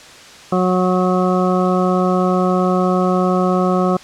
harmonic tone, 183.1 Hz, F#3, 18 cents flat, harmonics 1 / 2 / 3 / 4 / 6 / 7, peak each -16 / -19 / -21 / -22 / -24 / -24 dBFS, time 0.52-3.97 s, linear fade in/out 5 ms, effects white hiss -39 dBFS RMS until 4.03 s + low-pass 6000 Hz 12 dB/octave

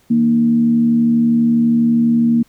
sine tone with frequency modulation, 233.1 Hz, A#3, in tune, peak -10 dBFS, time 0.1-2.43 s, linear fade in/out 10 ms, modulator 72.2 Hz, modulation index 0.38, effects pink hiss -55 dBFS RMS until 2.48 s

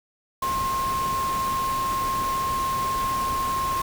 sine tone in noise, 1065 Hz, C6, 30 cents sharp, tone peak -23 dBFS, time 0.42-3.82 s, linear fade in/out 5 ms, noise pink, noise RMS -33 dBFS, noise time 0.42-3.82 s, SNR +7 dB, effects none

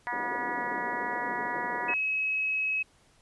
harmonic tone, 242.2 Hz, B3, 34 cents flat, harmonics 3 / 4 / 5 / 6 / 7 / 8 / 9, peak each -39 / -33 / -43 / -42 / -38 / -36 / -47 dBFS, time 0.07-1.94 s, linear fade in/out 0 ms
white band-pass noise, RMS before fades -40 dBFS, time 0.12-1.93 s, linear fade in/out 5 ms, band 210 to 550 Hz, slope 24 dB/octave
sine tone, 2563 Hz, E7, 49 cents flat, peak -26 dBFS, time 1.88-2.83 s, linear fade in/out 10 ms
effects pink hiss -63 dBFS RMS until 3.21 s + resampled to 24000 Hz

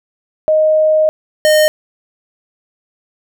sine / square tone pair in turn, 622.3 / 613.7 Hz, D#5 / D#5, 0 / -24 cents, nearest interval unison, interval 24 cents, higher first, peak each -8 dBFS, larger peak neither, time 0.48-1.09 / 1.45-1.68 s, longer first, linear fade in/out 0 ms, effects none

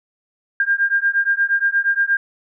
sine beating tone pair, 1600 / 1608.5 Hz, G6 / G6, +35 / +44 cents, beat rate 8.5 Hz, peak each -18 dBFS, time 0.6-2.17 s, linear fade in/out 2 ms, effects none

